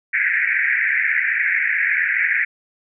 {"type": "band-pass noise", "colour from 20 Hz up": "pink", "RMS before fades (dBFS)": -19, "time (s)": [0.13, 2.45], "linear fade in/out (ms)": 10, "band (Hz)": [1600, 2300], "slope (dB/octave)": 96, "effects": []}